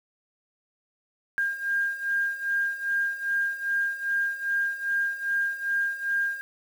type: beating tone pair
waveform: sine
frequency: 1606 / 1608.5 Hz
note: G6 / G6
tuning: +41 / +44 cents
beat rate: 2.5 Hz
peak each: -30 / -26 dBFS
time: 1.38-6.41 s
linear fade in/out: 0 ms
effects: 8-bit